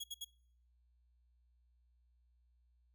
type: tone bursts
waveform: sawtooth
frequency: 3322 Hz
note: G#7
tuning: in tune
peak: -38 dBFS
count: 3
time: 0-0.248 s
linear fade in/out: 10 ms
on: 40 ms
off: 64 ms
effects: noise-tail reverb RT60 0.6 s tail -22 dB re dry + added 60 Hz sine -69 dBFS peak until 2.94 s